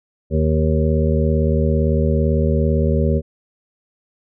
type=harmonic tone with a mistuned harmonic; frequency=77.78 Hz; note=D#2; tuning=in tune; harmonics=1 / 2 / 3 / 5 / 6 / 7; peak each=-17 / -20 / -22 / -24 / -25 / -25 dBFS; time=0.3-3.22 s; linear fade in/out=50 ms; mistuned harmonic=7; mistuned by=+16 cents; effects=none